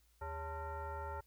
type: tone with frequency modulation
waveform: sine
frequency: 406.3 Hz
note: G#4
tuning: 38 cents flat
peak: -40 dBFS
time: 0.21-1.21 s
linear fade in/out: 10 ms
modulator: 484 Hz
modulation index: 1.9
effects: added 58 Hz sine -69 dBFS peak until 1.26 s + white hiss -74 dBFS RMS until 1.26 s